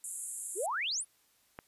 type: band-pass noise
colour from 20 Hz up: white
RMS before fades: -41 dBFS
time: 0.04-0.66 s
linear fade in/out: 0 ms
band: 7200 to 11000 Hz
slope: 96 dB/octave
type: exponential sweep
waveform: sine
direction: up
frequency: 332.8 to 10910 Hz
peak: -31 dBFS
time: 0.55-1.05 s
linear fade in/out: 50 ms
type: click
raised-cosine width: 0.5 ms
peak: -27 dBFS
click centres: 1.589 s
effects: white hiss -69 dBFS RMS until 1.67 s + resampled to 32000 Hz